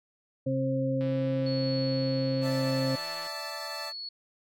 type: harmonic tone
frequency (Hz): 132.9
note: C3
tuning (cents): +27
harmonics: 1 / 2 / 4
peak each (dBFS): -30 / -30 / -30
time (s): 0.46-2.96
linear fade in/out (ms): 10
type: click train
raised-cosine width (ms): 0.3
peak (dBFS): -31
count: 376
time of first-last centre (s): 1.01-3.269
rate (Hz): 166
type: tone with tremolo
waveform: sine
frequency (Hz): 4386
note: C#8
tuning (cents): -19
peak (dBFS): -35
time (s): 1.46-4.09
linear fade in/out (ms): 5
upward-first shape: triangle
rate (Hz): 0.84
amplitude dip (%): 45
type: chord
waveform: 20% pulse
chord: D suspended second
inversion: none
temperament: equal with one note detuned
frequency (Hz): 582.9 / 659.3 / 880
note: D5 / E5 / A5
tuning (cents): -13 / 0 / 0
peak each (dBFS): -36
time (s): 2.41-3.93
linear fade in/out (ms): 50
effects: none